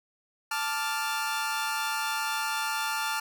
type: chord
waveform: sawtooth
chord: D minor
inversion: second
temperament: equal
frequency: 880 / 1174.7 / 1396.9 Hz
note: A5 / D6 / F6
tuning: 0 / 0 / 0 cents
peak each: -28 / -32 / -28 dBFS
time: 0.51-3.2 s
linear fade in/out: 5 ms
effects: none